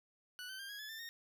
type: tone with pitch steps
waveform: 20% pulse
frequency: 1480 / 1535.7 / 1593.6 / 1653.6 / 1715.9 / 1780.5 / 1847.5 Hz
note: F#6 / G6 / G6 / G#6 / A6 / A6 / A#6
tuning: 0 / -36 / +28 / -8 / -44 / +20 / -16 cents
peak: -40 dBFS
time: 0.39-1.09 s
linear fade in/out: 0 ms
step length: 100 ms
effects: none